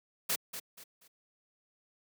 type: noise with echo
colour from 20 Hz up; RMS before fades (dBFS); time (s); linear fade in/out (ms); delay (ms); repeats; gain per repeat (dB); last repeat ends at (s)
white; -31; 0.29-0.36; 10; 240; 3; -10; 1.08
effects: high-pass 80 Hz 12 dB/octave